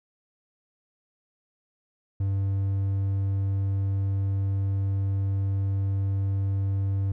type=tone; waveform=triangle; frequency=97.8 Hz; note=G2; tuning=4 cents flat; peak=-21 dBFS; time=2.2-7.12 s; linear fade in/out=5 ms; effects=none